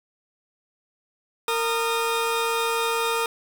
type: tone pair together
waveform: 20% pulse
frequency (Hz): 460.7 / 1230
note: A#4 / D#6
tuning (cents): -20 / -20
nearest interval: octave + perfect fourth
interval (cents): 1700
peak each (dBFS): -19 / -22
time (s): 1.48-3.26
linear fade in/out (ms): 2
effects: 7-bit